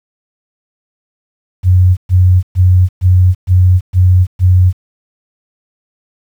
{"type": "tone bursts", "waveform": "sine", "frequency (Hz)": 91.4, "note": "F#2", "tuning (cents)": -21, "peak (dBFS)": -4, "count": 7, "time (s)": [1.63, 4.73], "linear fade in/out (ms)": 50, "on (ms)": 340, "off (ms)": 120, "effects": ["7-bit"]}